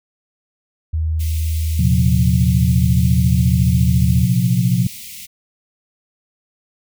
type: tone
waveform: sine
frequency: 79.3 Hz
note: D#2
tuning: 33 cents sharp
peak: -16 dBFS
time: 0.93-4.25 s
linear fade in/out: 10 ms
type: band-stop noise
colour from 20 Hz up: white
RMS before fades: -34 dBFS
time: 1.19-5.27 s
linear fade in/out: 20 ms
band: 230 to 2000 Hz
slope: 96 dB/octave
type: chord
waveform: sine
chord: Bb suspended second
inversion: none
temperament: equal with one note detuned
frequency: 116.54 / 130.81 / 178.28 Hz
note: Bb2 / C3 / F3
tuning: 0 / 0 / +36 cents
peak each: -17 dBFS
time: 1.79-4.87 s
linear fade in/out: 5 ms
effects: none